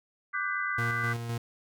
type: chord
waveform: sine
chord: G major seventh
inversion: second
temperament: equal with one note detuned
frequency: 1174.7 / 1480 / 1568 / 2005 Hz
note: D6 / F#6 / G6 / B6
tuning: 0 / 0 / 0 / +26 cents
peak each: -34 dBFS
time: 0.33-1.14 s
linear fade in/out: 20 ms
type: tone with tremolo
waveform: 40% pulse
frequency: 117.2 Hz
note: A#2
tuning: 10 cents sharp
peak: -29 dBFS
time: 0.78-1.38 s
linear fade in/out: 5 ms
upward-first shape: square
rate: 3.9 Hz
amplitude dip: 40%
effects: none